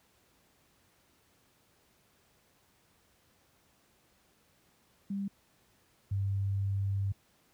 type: tone pair in turn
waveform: sine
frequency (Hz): 198.2 / 98.53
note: G3 / G2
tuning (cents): +19 / +9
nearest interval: octave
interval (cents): 1210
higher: first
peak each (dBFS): -32 / -28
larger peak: second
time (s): 5.1-5.28 / 6.11-7.12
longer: second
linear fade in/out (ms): 5
effects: pink hiss -68 dBFS RMS until 7.53 s + high-pass 60 Hz 12 dB/octave